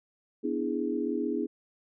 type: chord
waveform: sine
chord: E dominant seventh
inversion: second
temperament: equal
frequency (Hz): 246.9 / 293.7 / 329.6 / 415.3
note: B3 / D4 / E4 / G#4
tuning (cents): 0 / 0 / 0 / 0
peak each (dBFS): -33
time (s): 0.43-1.47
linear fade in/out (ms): 20
effects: none